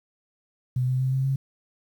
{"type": "tone with pitch steps", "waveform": "sine", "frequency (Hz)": [126.4, 128.54, 130.71, 132.91, 135.16], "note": ["B2", "C3", "C3", "C3", "C#3"], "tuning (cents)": [41, -30, -1, 28, -43], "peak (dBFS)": -21, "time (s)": [0.76, 1.36], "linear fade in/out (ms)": 5, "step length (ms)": 120, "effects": ["9-bit"]}